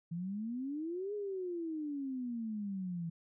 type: exponential two-way sweep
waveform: sine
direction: up then down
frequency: 163.5 to 420.8 to 163.5 Hz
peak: -36 dBFS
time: 0.11-3.1 s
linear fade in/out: 10 ms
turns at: 1.14 s
effects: none